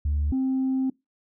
sine tone pair in turn, 73.42 / 263 Hz, D2 / C4, 0 / +9 cents, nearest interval octave + minor seventh, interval 2209 cents, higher second, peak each -20 dBFS, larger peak neither, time 0.05-0.32 / 0.32-0.9 s, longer second, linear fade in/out 5 ms, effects noise-tail reverb RT60 0.2 s tail -24 dB re dry + tanh soft clip ceiling -19 dBFS

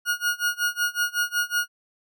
40% pulse tone with tremolo, 1438 Hz, F#6, 50 cents flat, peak -19 dBFS, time 0.05-1.68 s, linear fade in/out 50 ms, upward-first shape sine, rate 5.4 Hz, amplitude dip 95%, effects none

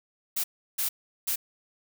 blue noise bursts at uneven times, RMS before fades -28 dBFS, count 3, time 0.36-0.44 / 0.78-0.89 / 1.27-1.36 s, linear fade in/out 10 ms, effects none

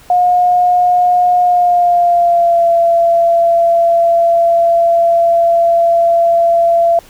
sine tone with pitch glide, 717 to 678.3 Hz, F5 to E5, +45 to +49 cents, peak -7 dBFS, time 0.1-6.99 s, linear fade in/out 2 ms, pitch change -96 cents, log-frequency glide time 1.4-2.7 s, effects pink hiss -42 dBFS RMS until 7.09 s

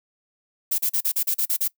violet noise bursts, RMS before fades -22 dBFS, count 9, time 0.71-1.68 s, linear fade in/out 10 ms, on 74 ms, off 38 ms, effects noise-tail reverb RT60 0.1 s tail -22 dB re dry

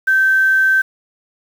sine tone with quantisation, 1551 Hz, G6, 19 cents flat, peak -10 dBFS, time 0.07-0.82 s, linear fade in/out 10 ms, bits 6, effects none

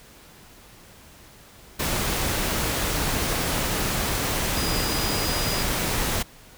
sine tone in noise, 4922 Hz, D#8, 20 cents flat, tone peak -31 dBFS, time 4.56-5.63 s, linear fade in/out 10 ms, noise pink, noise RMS -25 dBFS, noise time 1.79-6.23 s, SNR -9 dB, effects pink hiss -49 dBFS RMS until 6.57 s

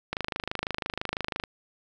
click train, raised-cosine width 0.3 ms, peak -13 dBFS, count 35, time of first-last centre 0.13-1.438 s, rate 26 Hz, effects none

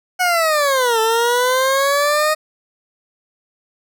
20% pulse linear two-way sweep, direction down then up, 739 to 440 to 623 Hz, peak -9 dBFS, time 0.19-2.35 s, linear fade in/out 20 ms, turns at 1 s, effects none

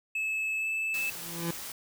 triangle tone with pitch glide, 2600 to 2624 Hz, E7 to E7, -24 to -9 cents, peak -27 dBFS, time 0.15-1.1 s, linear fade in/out 5 ms, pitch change +15 cents, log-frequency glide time 0.58-0.67 s
white noise, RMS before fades -40 dBFS, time 0.94-1.72 s, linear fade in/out 2 ms
25% pulse tone with exponential growth, 168.8 Hz, E3, 41 cents sharp, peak -24 dBFS, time 1-1.51 s, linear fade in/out 5 ms, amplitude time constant 110 ms
effects none

